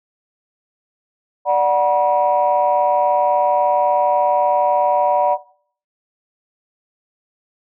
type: chord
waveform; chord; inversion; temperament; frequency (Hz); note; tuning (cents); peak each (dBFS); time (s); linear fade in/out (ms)
sine; B minor; first; equal with one note detuned; 587.3 / 740 / 963.5; D5 / F#5 / B5; 0 / 0 / -43; -16; 1.45-5.38; 50
effects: noise-tail reverb RT60 0.5 s tail -17 dB re dry + tanh soft clip ceiling -5 dBFS